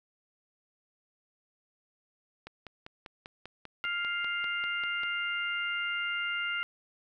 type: click train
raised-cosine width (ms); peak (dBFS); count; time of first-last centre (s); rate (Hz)
0.3; -27; 14; 2.47-5.034; 5.07
type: harmonic tone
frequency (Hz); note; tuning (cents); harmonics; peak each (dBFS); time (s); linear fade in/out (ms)
700; F5; +4; 2 / 3 / 4; -33 / -35 / -36; 3.84-6.63; 0
effects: none